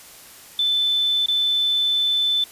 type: tone with dropouts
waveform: sine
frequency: 3520 Hz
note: A7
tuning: in tune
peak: -17 dBFS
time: 0.59-2.44 s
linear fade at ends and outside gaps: 2 ms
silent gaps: 1.26-1.284 s
effects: white hiss -44 dBFS RMS until 2.51 s + resampled to 32000 Hz